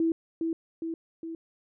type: tone with echo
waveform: sine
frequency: 328.1 Hz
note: E4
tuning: 8 cents flat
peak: -22 dBFS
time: 0-0.12 s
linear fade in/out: 2 ms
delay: 410 ms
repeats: 3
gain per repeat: -4 dB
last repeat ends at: 1.35 s
effects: none